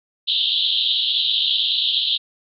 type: band-pass noise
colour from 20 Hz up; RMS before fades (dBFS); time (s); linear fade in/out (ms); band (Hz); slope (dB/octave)
white; -20; 0.27-2.18; 20; 3000 to 4000; 96
effects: none